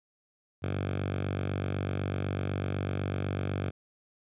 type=tone with high-pass filter; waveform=5% pulse; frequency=48 Hz; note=G1; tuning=36 cents flat; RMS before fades=-32 dBFS; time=0.62-3.71 s; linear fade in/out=20 ms; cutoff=100 Hz; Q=3.6; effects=resampled to 8000 Hz